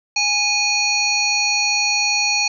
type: harmonic tone with a mistuned harmonic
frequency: 825 Hz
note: G#5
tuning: 12 cents flat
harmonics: 1 / 3 / 5 / 7 / 8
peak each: -26 / -19 / -20 / -25 / -29 dBFS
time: 0.16-2.48 s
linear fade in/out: 5 ms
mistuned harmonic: 5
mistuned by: +99 cents
effects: none